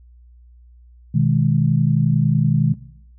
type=chord; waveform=sine; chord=G# minor; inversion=first; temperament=just; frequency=124.59 / 155.74 / 207.7 Hz; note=B2 / D#3 / G#3; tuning=+16 / +2 / 0 cents; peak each=-18 / -16 / -21 dBFS; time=1.14-2.74 s; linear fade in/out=10 ms; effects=noise-tail reverb RT60 0.7 s tail -17 dB re dry + added 60 Hz sine -44 dBFS peak until 3.18 s